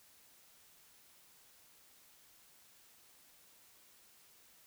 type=silence; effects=white hiss -64 dBFS RMS until 4.66 s